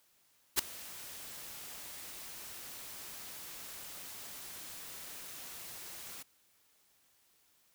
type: noise with ADSR envelope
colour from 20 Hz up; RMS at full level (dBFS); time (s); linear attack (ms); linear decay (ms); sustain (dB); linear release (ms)
white; -25; 0.56-6.23; 32; 3; -22; 10
effects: white hiss -70 dBFS RMS until 7.74 s